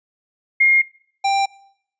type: tone pair in turn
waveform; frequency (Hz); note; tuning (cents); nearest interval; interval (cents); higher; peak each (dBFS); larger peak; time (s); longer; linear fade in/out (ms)
sine / square; 2134 / 788.8; C7 / G5; +34 / +11; octave + perfect fourth; 1723; first; -10 / -16; first; 0.6-0.82 / 1.24-1.46; neither; 10
effects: noise-tail reverb RT60 0.7 s tail -22 dB re dry + resampled to 16000 Hz